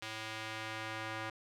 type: tone with band-pass filter sweep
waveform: square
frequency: 110 Hz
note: A2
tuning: in tune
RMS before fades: -42 dBFS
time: 0.02-1.3 s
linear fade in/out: 5 ms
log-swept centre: 3000 to 1600 Hz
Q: 0.9
effects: none